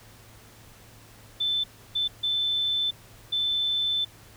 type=tone bursts at uneven times; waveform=sine; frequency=3527 Hz; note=A7; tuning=3 cents sharp; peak=-23 dBFS; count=4; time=1.4-1.64 / 1.95-2.08 / 2.23-2.91 / 3.32-4.05 s; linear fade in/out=10 ms; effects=added 109 Hz sine -54 dBFS peak until 4.36 s + pink hiss -52 dBFS RMS until 4.36 s